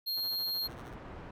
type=tone; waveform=square; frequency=4231 Hz; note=C8; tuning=19 cents sharp; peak=-32 dBFS; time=0.06-0.68 s; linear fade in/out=20 ms
type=tone with tremolo; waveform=5% pulse; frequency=121.2 Hz; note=B2; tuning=32 cents flat; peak=-37 dBFS; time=0.16-0.95 s; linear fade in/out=20 ms; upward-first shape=triangle; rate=13 Hz; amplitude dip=90%
type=low-pass noise; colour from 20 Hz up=pink; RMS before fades=-46 dBFS; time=0.65-1.31 s; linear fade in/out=5 ms; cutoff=1500 Hz; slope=12 dB/octave
effects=none